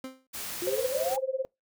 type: tone with exponential decay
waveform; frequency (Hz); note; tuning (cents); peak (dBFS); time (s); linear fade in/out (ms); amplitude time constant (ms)
30% pulse; 261.6; C4; 0; -31; 0.04-0.27; 2; 48
type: noise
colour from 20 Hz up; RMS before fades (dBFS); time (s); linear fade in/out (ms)
white; -37; 0.33-1.17; 20
type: exponential sweep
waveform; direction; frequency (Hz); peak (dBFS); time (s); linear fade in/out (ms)
sine; up; 341.7 to 835; -30; 0.62-1.18; 2
type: tone with tremolo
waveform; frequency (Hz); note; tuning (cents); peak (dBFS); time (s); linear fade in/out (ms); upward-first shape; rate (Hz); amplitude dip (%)
sine; 527; C5; +12; -24; 0.67-1.45; 0; sine; 18; 95
effects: noise-tail reverb RT60 0.2 s tail -25 dB re dry